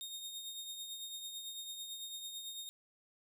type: tone with tremolo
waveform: sawtooth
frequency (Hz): 3698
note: A#7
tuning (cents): -15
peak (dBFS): -38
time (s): 0.01-2.69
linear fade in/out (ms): 0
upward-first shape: triangle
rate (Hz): 9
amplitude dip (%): 50
effects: none